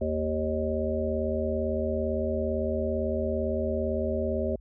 harmonic tone with a mistuned harmonic, 77.78 Hz, D#2, in tune, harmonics 1 / 3 / 5 / 7 / 8, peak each -32 / -32 / -32 / -32 / -32 dBFS, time 0.01-4.56 s, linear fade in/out 5 ms, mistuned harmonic 1, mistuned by +34 cents, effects added 50 Hz sine -47 dBFS peak until 4.6 s

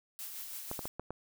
blue noise with tremolo, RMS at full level -42 dBFS, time 0.19-0.88 s, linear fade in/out 0 ms, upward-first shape sine, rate 6.1 Hz, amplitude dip 35%
clicks, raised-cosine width 1 ms, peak -24 dBFS, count 5, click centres 0.714 / 0.792 / 0.855 / 0.996 / 1.106 s
effects none

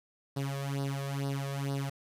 sawtooth tone with flanger, 138.59 Hz, C#3, in tune, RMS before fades -34 dBFS, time 0.36-1.9 s, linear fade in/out 10 ms, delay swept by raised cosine 0.2 to 1.8 ms, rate 2.2 Hz, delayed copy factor +0.8, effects resampled to 32000 Hz + 9-bit

